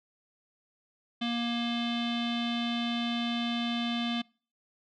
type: tone with low-pass filter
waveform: square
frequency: 236.2 Hz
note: A#3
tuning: 23 cents sharp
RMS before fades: -31 dBFS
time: 1.21-4.22 s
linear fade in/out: 10 ms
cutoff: 3400 Hz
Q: 7.6
effects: noise-tail reverb RT60 0.4 s tail -25 dB re dry